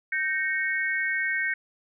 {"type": "tone cluster", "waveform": "sine", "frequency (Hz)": [1559, 1856, 2205], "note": ["G6", "A#6", "C#7"], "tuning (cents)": [-10, -8, -10], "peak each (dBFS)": [-29, -28, -29], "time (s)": [0.12, 1.54], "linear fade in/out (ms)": 5, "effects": []}